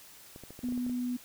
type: clicks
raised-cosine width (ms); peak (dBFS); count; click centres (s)
2; -33; 10; 0.361 / 0.437 / 0.506 / 0.591 / 0.641 / 0.687 / 0.723 / 0.777 / 0.865 / 0.896
type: tone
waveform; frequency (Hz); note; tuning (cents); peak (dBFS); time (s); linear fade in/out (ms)
sine; 246.9; B3; 0; -30; 0.63-1.17; 10
effects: white hiss -53 dBFS RMS until 1.24 s